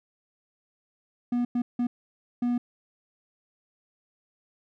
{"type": "tone bursts at uneven times", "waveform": "triangle", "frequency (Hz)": 242.6, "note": "B3", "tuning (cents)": -31, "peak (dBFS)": -21, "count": 4, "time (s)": [[1.32, 1.45], [1.55, 1.62], [1.79, 1.87], [2.42, 2.58]], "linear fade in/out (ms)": 5, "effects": []}